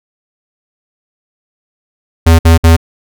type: tone bursts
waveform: square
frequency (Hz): 82.41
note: E2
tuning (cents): 0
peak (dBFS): -3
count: 3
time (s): 2.26-2.766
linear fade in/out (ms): 10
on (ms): 130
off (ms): 58
effects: none